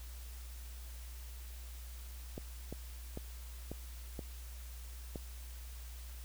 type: clicks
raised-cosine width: 2 ms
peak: -28 dBFS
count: 6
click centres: 2.379 / 2.726 / 3.174 / 3.716 / 4.192 / 5.158 s
effects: added 60 Hz sine -45 dBFS peak until 6.24 s + white hiss -56 dBFS RMS until 6.24 s